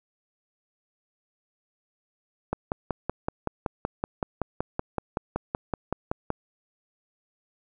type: click train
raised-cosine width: 1 ms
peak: -12 dBFS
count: 21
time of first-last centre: 2.53-6.304 s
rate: 5.3 Hz
effects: none